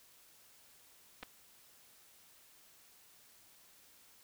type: clicks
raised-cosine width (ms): 0.3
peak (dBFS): -30 / -28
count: 2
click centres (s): 1.228 / 1.232
effects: white hiss -63 dBFS RMS until 4.23 s